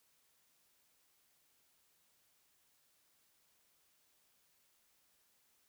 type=silence; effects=white hiss -74 dBFS RMS until 5.68 s